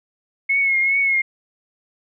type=tone with vibrato; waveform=sine; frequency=2178 Hz; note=C#7; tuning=31 cents flat; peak=-15 dBFS; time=0.49-1.22 s; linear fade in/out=10 ms; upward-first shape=triangle; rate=2.5 Hz; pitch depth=48 cents each way; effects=none